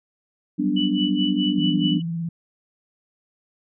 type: chord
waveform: sine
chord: G major seventh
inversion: third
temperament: equal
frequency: 185 / 196 / 246.9 / 293.7 Hz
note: F#3 / G3 / B3 / D4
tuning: 0 / 0 / 0 / 0 cents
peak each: -27 / -25 / -25 / -22 dBFS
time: 0.58-2 s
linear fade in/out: 20 ms
type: tone with tremolo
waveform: sine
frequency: 2965 Hz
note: F#7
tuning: 3 cents sharp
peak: -23 dBFS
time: 0.76-2.02 s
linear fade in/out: 10 ms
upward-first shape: sine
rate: 4.7 Hz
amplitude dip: 90%
type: tone with vibrato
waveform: sine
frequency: 167.1 Hz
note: E3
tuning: 24 cents sharp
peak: -24 dBFS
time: 1.58-2.29 s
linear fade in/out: 5 ms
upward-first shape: square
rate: 18 Hz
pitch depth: 30 cents each way
effects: none